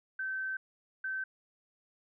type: tone bursts at uneven times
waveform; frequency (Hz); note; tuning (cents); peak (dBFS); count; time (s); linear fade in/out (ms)
sine; 1543; G6; -28; -33; 2; 0.19-0.57 / 1.04-1.24; 5
effects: none